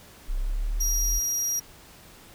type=linear sweep; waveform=sine; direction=up; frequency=31.69 to 43.65 Hz; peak=-24 dBFS; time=0.28-1.2 s; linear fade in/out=20 ms
type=tone; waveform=35% pulse; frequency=5710 Hz; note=F8; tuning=37 cents sharp; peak=-22 dBFS; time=0.8-1.6 s; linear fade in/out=10 ms
effects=pink hiss -50 dBFS RMS until 2.34 s